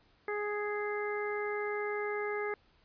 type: harmonic tone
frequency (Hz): 415.8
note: G#4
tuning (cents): +2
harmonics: 1 / 2 / 3 / 4 / 5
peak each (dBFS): -34 / -42 / -42 / -42 / -41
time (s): 0.28-2.54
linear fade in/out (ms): 2
effects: pink hiss -67 dBFS RMS until 2.84 s + resampled to 11025 Hz